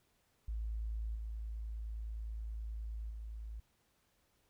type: tone with level steps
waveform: sine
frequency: 54.8 Hz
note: A1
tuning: 6 cents flat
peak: -36 / -39 / -42 dBFS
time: 0.48-3.6 s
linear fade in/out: 5 ms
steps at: 1.15 / 3.1 s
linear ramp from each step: 5 ms
effects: pink hiss -75 dBFS RMS until 4.49 s